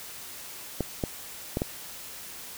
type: clicks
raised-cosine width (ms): 2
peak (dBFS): -13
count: 4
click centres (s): 0.807 / 1.038 / 1.571 / 1.619
effects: white hiss -42 dBFS RMS until 2.57 s

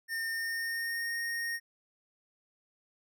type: tone with pitch glide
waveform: square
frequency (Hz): 1818 to 1855.1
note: A#6 to A#6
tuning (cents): -44 to -9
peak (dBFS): -33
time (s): 0.08-1.6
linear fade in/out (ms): 50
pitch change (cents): +35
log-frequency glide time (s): 0.29-1.19
effects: none

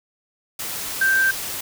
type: tone in noise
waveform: sine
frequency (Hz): 1568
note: G6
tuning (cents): 0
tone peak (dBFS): -15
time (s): 1.01-1.31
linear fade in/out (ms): 5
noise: white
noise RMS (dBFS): -29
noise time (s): 0.59-1.61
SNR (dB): +11
effects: none

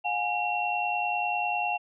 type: tone cluster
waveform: sine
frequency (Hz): 718 / 828 / 2730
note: F5 / G#5 / F7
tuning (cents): +48 / -5 / -40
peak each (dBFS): -30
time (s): 0.04-1.78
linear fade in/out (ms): 20
effects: none

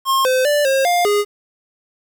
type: tone with pitch steps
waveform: square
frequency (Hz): 1071 / 514 / 587 / 537 / 704 / 412.1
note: C6 / C5 / D5 / C5 / F5 / G#4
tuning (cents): +40 / -31 / -1 / +45 / +14 / -13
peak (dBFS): -14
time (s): 0.05-1.25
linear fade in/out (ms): 50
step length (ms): 200
effects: 8-bit

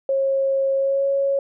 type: tone with pitch glide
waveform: sine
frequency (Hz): 542 to 552.1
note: C#5 to C#5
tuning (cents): -39 to -7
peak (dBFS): -17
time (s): 0.09-1.39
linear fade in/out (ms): 2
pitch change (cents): +32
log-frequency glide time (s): 0.75-1.05
effects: none

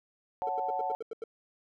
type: chord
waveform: sine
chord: F# minor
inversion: second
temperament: equal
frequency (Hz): 554.4 / 740 / 880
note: C#5 / F#5 / A5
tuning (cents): 0 / 0 / 0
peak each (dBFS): -38 / -32 / -34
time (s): 0.42-0.95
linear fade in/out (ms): 0
type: tone bursts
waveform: triangle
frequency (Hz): 450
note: A4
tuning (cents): +39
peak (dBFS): -32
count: 8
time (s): 0.47-1.239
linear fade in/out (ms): 2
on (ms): 20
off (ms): 87
effects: none

